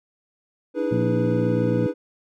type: chord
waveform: triangle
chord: E dominant seventh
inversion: third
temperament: equal with one note detuned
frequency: 293.7 / 321.2 / 415.3 / 493.9 Hz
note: D4 / E4 / G#4 / B4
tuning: 0 / -45 / 0 / 0 cents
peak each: -26 / -25 / -28 / -23 dBFS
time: 0.74-1.94 s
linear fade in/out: 50 ms
type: harmonic tone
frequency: 59 Hz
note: A#1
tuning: 22 cents sharp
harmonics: 2 / 3 / 4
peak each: -24 / -26 / -27 dBFS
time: 0.91-1.87 s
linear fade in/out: 10 ms
effects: none